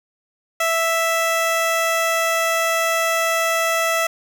15% pulse tone, 659.3 Hz, E5, in tune, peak -11 dBFS, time 0.6-4.07 s, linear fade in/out 5 ms, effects none

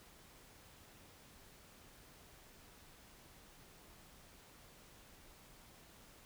silence, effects pink hiss -61 dBFS RMS until 6.25 s

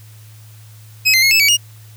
25% pulse tone with pitch steps, 2548 / 2078 / 2164 / 2624 / 2272 / 2858 Hz, D#7 / C7 / C#7 / E7 / C#7 / F7, +41 / -12 / -42 / -9 / +42 / +39 cents, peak -6 dBFS, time 1.05-1.572 s, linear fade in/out 20 ms, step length 87 ms, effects added 108 Hz sine -38 dBFS peak until 1.96 s + white hiss -48 dBFS RMS until 1.96 s

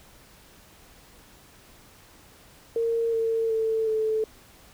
sine tone with pitch steps, 460 / 452.4 / 444.8 / 437.5 Hz, A#4 / A4 / A4 / A4, -23 / +48 / +19 / -10 cents, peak -22 dBFS, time 2.76-4.24 s, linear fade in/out 2 ms, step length 370 ms, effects pink hiss -53 dBFS RMS until 4.73 s

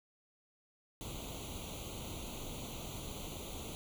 pink noise with comb filter, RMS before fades -44 dBFS, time 1.01-3.75 s, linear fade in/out 0 ms, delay 0.29 ms, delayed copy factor +0.95, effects none

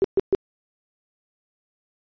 sine tone bursts, 387.6 Hz, G4, 20 cents flat, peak -14 dBFS, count 3, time 0.02-0.349 s, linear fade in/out 0 ms, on 23 ms, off 130 ms, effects resampled to 11025 Hz

